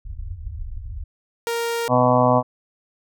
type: low-pass noise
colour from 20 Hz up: pink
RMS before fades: -31 dBFS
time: 0.05-1.04 s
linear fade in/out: 10 ms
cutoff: 100 Hz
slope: 96 dB/octave
type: tone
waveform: sawtooth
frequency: 466.2 Hz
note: A#4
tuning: in tune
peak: -18 dBFS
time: 1.47-1.88 s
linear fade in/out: 0 ms
type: harmonic tone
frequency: 125 Hz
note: B2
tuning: 21 cents sharp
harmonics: 1 / 2 / 4 / 5 / 6 / 7 / 8 / 9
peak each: -22 / -21 / -22 / -19 / -23 / -24 / -22 / -24 dBFS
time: 1.88-2.43 s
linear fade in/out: 50 ms
effects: none